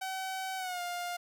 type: tone with pitch glide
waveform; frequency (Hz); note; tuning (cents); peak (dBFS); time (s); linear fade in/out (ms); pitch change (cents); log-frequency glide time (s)
sawtooth; 760 to 705; F#5 to F5; +46 to +16; -31; 0.01-1.17; 10; -130; 0.57-0.81
effects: none